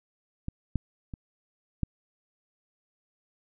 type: clicks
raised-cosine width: 5 ms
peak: -20 / -14 / -25 / -14 dBFS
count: 4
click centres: 0.484 / 0.757 / 1.138 / 1.833 s
effects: none